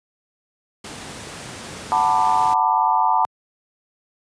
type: noise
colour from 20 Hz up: pink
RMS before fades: -34 dBFS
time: 0.84-2.54 s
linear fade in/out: 5 ms
type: chord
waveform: sine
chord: B minor seventh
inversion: second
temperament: just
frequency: 740.8 / 889 / 987.8 / 1185.3 Hz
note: F#5 / A5 / B5 / D6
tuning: +2 / +18 / 0 / +16 cents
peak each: -22 / -18 / -20 / -24 dBFS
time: 1.92-3.25 s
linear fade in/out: 0 ms
effects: high-pass 100 Hz 12 dB/octave + resampled to 22050 Hz